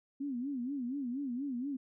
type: tone with vibrato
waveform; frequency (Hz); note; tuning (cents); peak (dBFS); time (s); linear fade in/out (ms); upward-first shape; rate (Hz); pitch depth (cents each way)
sine; 261.7; C4; 0; -34; 0.2-1.77; 10; sine; 4.2; 170
effects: none